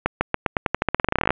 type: accelerating click train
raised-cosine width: 0.5 ms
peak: -3 dBFS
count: 22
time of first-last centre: 0.06-1.306 s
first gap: 150 ms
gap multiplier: 0.89
effects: resampled to 8000 Hz + 7-bit